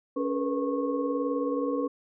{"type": "tone cluster", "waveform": "sine", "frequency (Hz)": [280.1, 428.6, 471.9, 490.9, 1094], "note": ["C#4", "A4", "A#4", "B4", "C#6"], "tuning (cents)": [18, -45, 21, -10, -23], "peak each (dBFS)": [-29, -36, -36, -30, -37], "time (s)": [0.16, 1.88], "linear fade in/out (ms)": 10, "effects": []}